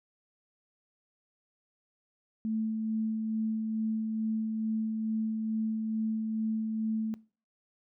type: tone with tremolo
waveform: sine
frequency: 220 Hz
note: A3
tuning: in tune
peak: -28 dBFS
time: 2.45-7.14 s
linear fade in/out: 0 ms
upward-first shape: sine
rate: 2.3 Hz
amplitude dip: 30%
effects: noise-tail reverb RT60 0.4 s tail -22 dB re dry